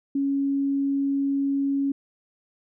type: tone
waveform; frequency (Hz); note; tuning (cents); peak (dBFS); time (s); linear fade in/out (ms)
sine; 277.2; C#4; 0; -21; 0.15-1.92; 5
effects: none